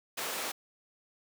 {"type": "high-pass noise", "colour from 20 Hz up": "pink", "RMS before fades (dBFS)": -36, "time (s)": [0.17, 0.52], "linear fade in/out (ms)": 10, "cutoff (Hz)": 470, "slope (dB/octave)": 12, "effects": []}